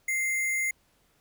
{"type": "tone with sample-and-hold", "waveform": "sine", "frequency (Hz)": 2093, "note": "C7", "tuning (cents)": 0, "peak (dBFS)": -25, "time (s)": [0.08, 0.71], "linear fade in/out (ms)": 5, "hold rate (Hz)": 8820, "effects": ["pink hiss -67 dBFS RMS until 1.2 s"]}